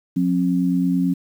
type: tone pair together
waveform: sine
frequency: 179.07 / 268.3 Hz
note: F3 / C4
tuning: +44 / +44 cents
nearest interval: perfect fifth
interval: 700 cents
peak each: -19 dBFS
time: 0.16-1.14 s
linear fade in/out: 10 ms
effects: 8-bit